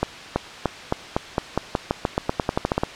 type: accelerating click train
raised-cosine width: 1 ms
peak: -5 dBFS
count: 19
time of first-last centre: 0.03-2.835 s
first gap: 330 ms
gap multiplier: 0.9
effects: white hiss -37 dBFS RMS until 2.95 s + low-pass 4000 Hz 12 dB/octave